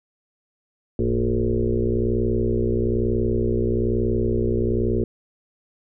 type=tone with frequency modulation; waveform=sine; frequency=229.3 Hz; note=A#3; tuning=28 cents flat; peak=-18 dBFS; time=0.99-5.04 s; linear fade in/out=2 ms; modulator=61.1 Hz; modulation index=3.6; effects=none